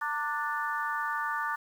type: harmonic tone with a mistuned harmonic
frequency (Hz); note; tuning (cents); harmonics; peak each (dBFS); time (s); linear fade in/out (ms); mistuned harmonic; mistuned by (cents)
294.2; D4; +3; 3 / 4 / 5 / 6; -35 / -33 / -35 / -36; 0.01-1.56; 10; 3; +42
effects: 9-bit